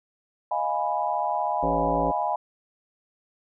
sine chord, F half-diminished seventh, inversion third, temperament equal, 622.3 / 698.5 / 830.6 / 987.8 Hz, Eb5 / F5 / Ab5 / Cb6, 0 / 0 / 0 / 0 cents, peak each -31 / -29 / -27 / -29 dBFS, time 0.51-2.36 s, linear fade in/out 5 ms
harmonic tone, 55.9 Hz, A1, 28 cents sharp, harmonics 1 / 3 / 5 / 7 / 9 / 10, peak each -33 / -32 / -30 / -34 / -31 / -30 dBFS, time 1.62-2.12 s, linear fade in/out 20 ms
effects none

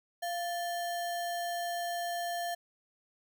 sine tone with sample-and-hold, 693 Hz, F5, 14 cents flat, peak -32 dBFS, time 0.22-2.55 s, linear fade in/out 10 ms, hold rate 2450 Hz, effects none

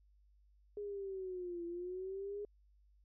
sine linear two-way sweep, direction down then up, 415.3 to 339.8 to 415.3 Hz, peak -40 dBFS, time 0.77-2.45 s, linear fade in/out 2 ms, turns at 1.65 s, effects added 50 Hz sine -65 dBFS peak until 3.04 s

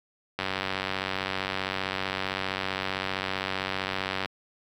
click train, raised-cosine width 0.3 ms, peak -12 dBFS, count 370, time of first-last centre 0.39-4.258 s, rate 95.4 Hz, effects high-pass 80 Hz 12 dB/octave + 9-bit

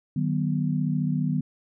sine tone cluster, 153.4 / 188.4 / 246.5 Hz, D#3 / F#3 / B3, -24 / +32 / -3 cents, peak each -25 / -28 / -28 dBFS, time 0.16-1.41 s, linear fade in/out 5 ms, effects none

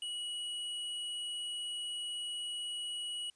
triangle tone with hard clipping, 2921 Hz, F#7, 23 cents flat, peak -38 dBFS, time 0.02-3.3 s, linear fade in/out 2 ms, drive 18 dB, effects white hiss -71 dBFS RMS until 3.35 s + resampled to 22050 Hz

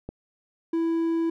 click, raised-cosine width 2 ms, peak -21 dBFS, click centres 0.09 s
triangle tone, 330.4 Hz, E4, 4 cents sharp, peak -20 dBFS, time 0.73-1.3 s, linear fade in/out 5 ms
effects none

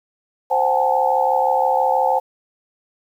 sine tone cluster, 523 / 742 / 815 / 881 Hz, C5 / F#5 / G#5 / A5, -1 / +5 / -33 / +2 cents, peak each -20 dBFS, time 0.5-2.2 s, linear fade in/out 20 ms, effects 8-bit

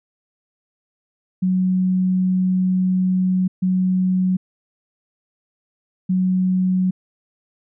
sine tone bursts at uneven times, 185 Hz, F#3, in tune, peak -15 dBFS, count 3, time 1.42-3.48 / 3.62-4.37 / 6.09-6.91 s, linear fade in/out 10 ms, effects none

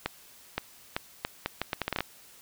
accelerating click train, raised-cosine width 0.3 ms, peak -12 dBFS, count 13, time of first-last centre 0.06-2.006 s, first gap 520 ms, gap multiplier 0.74, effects white hiss -54 dBFS RMS until 2.41 s

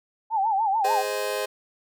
sine tone with vibrato, 835 Hz, G#5, 9 cents sharp, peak -20 dBFS, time 0.3-1.04 s, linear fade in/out 50 ms, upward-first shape sine, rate 6.8 Hz, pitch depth 150 cents each way
sawtooth chord, Ab major, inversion none, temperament just, 415.3 / 519.1 / 623 Hz, Ab4 / C5 / Eb5, 0 / -14 / +2 cents, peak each -26 / -25 / -27 dBFS, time 0.84-1.46 s, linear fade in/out 10 ms
effects none

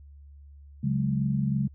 sine chord, C# suspended fourth, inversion none, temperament just, 138.59 / 184.79 / 207.9 Hz, C#3 / F#3 / G#3, 0 / -2 / +2 cents, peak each -26 / -31 / -28 dBFS, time 0.83-1.68 s, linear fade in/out 10 ms, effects added 71 Hz sine -46 dBFS peak until 1.74 s

